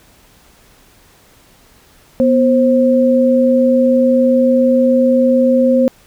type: tone pair together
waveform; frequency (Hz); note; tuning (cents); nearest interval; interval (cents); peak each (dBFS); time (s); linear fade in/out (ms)
sine; 245.2 / 528; B3 / C5; -12 / +16; octave + minor second; 1328; -11; 2.2-5.88; 0
effects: pink hiss -48 dBFS RMS until 6.06 s